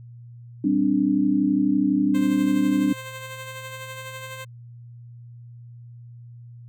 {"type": "chord", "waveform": "sine", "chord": "G suspended fourth", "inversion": "none", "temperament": "equal", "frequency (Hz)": [196, 261.6, 293.7], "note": ["G3", "C4", "D4"], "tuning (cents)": [0, 0, 0], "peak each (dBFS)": [-24, -23, -20], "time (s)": [0.64, 2.93], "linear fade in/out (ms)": 5}
{"type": "tone with tremolo", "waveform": "10% pulse", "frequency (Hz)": 523.3, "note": "C5", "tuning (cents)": 0, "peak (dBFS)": -25, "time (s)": [2.14, 4.45], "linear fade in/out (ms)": 10, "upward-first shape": "sine", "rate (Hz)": 12, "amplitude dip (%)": 40}
{"effects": ["added 119 Hz sine -40 dBFS peak until 6.68 s"]}